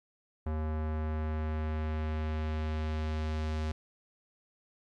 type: tone with low-pass filter sweep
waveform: square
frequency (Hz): 77.78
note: D#2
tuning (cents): 0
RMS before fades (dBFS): -33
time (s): 0.46-3.72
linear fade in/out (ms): 5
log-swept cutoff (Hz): 1200 to 5500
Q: 0.87
effects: 12-bit